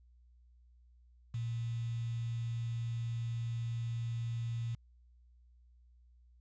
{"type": "tone with quantisation", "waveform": "sine", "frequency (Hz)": 116.54, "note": "A#2", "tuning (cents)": 0, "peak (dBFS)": -34, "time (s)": [1.34, 4.75], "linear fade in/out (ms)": 5, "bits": 9, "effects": ["added 60 Hz sine -60 dBFS peak until 6.4 s", "resampled to 16000 Hz"]}